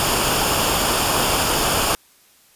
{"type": "noise with comb filter", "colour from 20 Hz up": "pink", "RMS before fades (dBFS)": -19, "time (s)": [0, 1.95], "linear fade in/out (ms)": 0, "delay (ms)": 0.5, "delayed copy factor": -0.55, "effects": ["white hiss -54 dBFS RMS until 2.55 s", "resampled to 32000 Hz"]}